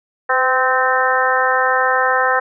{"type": "harmonic tone with a mistuned harmonic", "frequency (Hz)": 259.1, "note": "C4", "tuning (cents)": -17, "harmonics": [2, 3, 4, 5, 6, 7], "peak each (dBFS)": [-20, -20, -20, -20, -20, -20], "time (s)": [0.29, 2.4], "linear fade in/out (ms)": 10, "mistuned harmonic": 2, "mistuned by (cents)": -22, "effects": []}